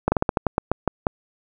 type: slowing click train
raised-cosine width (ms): 1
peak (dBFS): -4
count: 11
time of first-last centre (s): 0.08-1.068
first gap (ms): 40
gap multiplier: 1.19
effects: none